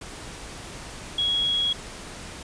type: tone in noise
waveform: sine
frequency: 3322 Hz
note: G#7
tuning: in tune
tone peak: -21 dBFS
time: 1.18-1.73 s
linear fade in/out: 5 ms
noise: pink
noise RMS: -39 dBFS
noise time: 0.01-2.43 s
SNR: +15 dB
effects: resampled to 22050 Hz